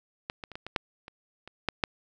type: clicks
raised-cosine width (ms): 0.3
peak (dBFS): -16 / -22 / -28 / -22 / -22 / -9 / -27 / -28 / -10 / -8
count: 10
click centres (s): 0.299 / 0.438 / 0.517 / 0.555 / 0.666 / 0.762 / 1.081 / 1.476 / 1.687 / 1.838
effects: none